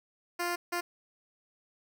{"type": "tone bursts at uneven times", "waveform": "10% pulse", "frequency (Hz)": 349.2, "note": "F4", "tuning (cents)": 0, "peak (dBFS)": -22, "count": 2, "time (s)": [[0.39, 0.56], [0.72, 0.81]], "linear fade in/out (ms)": 10, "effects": []}